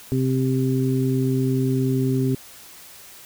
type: harmonic tone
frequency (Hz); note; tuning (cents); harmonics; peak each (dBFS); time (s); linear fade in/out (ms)
130.81; C3; 0; 1 / 2 / 3; -21 / -22 / -26; 0.12-2.35; 0
effects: white hiss -44 dBFS RMS until 3.25 s